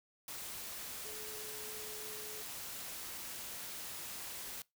sine tone in noise, 428.3 Hz, A4, 47 cents flat, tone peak -51 dBFS, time 1.05-2.42 s, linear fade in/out 2 ms, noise white, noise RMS -45 dBFS, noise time 0.28-4.62 s, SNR -9 dB, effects noise-tail reverb RT60 0.2 s tail -23 dB re dry

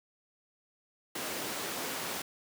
pink high-pass noise, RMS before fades -37 dBFS, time 1.15-2.22 s, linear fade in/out 5 ms, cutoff 260 Hz, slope 12 dB/octave, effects none

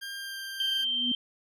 20% pulse tone with pitch glide, 1600 to 1581.6 Hz, G6 to G6, +35 to +15 cents, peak -31 dBFS, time 0.01-0.85 s, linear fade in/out 20 ms, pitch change -20 cents, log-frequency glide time 0.14-0.39 s
sine tone, 3137 Hz, G7, 1 cent sharp, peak -26 dBFS, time 0.6-1.15 s, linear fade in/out 2 ms
sine tone with exponential growth, 244.6 Hz, B3, 16 cents flat, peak -27 dBFS, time 0.76-1.12 s, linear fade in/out 5 ms, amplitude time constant 78 ms
effects none

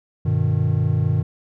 triangle chord, G augmented, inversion none, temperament just, 98 / 122.5 / 153.12 Hz, G2 / B2 / D#3, 0 / -14 / -27 cents, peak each -19 dBFS, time 0.25-1.23 s, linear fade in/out 10 ms, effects none

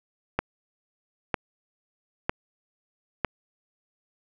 click train, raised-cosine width 0.5 ms, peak -8 dBFS, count 4, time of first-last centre 0.39-3.247 s, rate 1.05 Hz, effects none

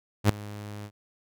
sawtooth tone with ADSR envelope, 103.83 Hz, G#2, in tune, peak -11 dBFS, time 0.24-0.91 s, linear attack 54 ms, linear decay 8 ms, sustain -22 dB, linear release 63 ms, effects none

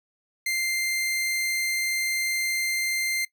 sawtooth tone, 2093 Hz, C7, in tune, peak -21 dBFS, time 0.46-3.25 s, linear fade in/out 5 ms, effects noise-tail reverb RT60 0.1 s tail -19 dB re dry

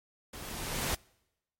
pink noise with level ramp, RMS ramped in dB -45 to -30 dBFS, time 0.33-0.95 s, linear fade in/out 5 ms, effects noise-tail reverb RT60 0.9 s tail -26 dB re dry + MP3 64 kbps

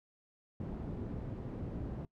white low-pass noise, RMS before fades -41 dBFS, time 0.6-2.05 s, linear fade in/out 2 ms, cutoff 240 Hz, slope 12 dB/octave, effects noise-tail reverb RT60 0.1 s tail -21 dB re dry

